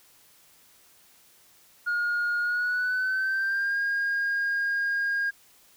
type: tone with pitch glide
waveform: sine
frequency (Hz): 1429 to 1622.6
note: F6 to G#6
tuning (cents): +39 to -41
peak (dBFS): -22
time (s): 1.86-5.31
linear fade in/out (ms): 20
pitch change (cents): +220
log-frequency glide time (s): 2.4-3.79
effects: tanh soft clip ceiling -22 dBFS + white hiss -58 dBFS RMS until 5.76 s